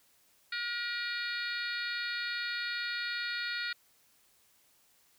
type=harmonic tone with a mistuned harmonic; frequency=477.5 Hz; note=A#4; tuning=42 cents sharp; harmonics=3 / 4 / 5 / 6 / 7 / 8 / 9 / 10; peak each=-37 / -39 / -42 / -49 / -50 / -42 / -41 / -50 dBFS; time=0.52-3.73 s; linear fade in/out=5 ms; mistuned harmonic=8; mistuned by=-39 cents; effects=white hiss -67 dBFS RMS until 5.18 s